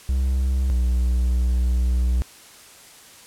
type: tone pair in turn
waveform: triangle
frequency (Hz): 65.41 / 61.62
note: C2 / B1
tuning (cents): 0 / -3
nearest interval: minor second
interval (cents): 103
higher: first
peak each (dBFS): -16 / -15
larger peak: second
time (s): 0.09-0.7 / 0.7-2.22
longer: second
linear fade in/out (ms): 0
effects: white hiss -46 dBFS RMS until 3.26 s + low-pass 11000 Hz 12 dB/octave